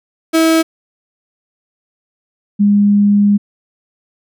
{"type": "tone pair in turn", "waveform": ["35% pulse", "sine"], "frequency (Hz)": [324, 204.1], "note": ["E4", "G#3"], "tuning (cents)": [-30, -30], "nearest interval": "minor sixth", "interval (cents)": 800, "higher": "first", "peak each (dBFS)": -7, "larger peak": "neither", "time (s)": [[0.33, 0.63], [2.59, 3.38]], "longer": "second", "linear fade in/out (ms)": 20, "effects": []}